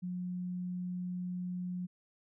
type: tone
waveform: sine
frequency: 180 Hz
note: F#3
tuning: 47 cents flat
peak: -35 dBFS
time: 0.02-1.87 s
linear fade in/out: 20 ms
effects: none